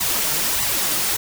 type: noise with flanger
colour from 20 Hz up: white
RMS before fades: -21 dBFS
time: 0-1.17 s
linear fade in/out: 10 ms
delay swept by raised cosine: 0.99 to 6.59 ms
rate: 1.6 Hz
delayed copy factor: +0.65
effects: none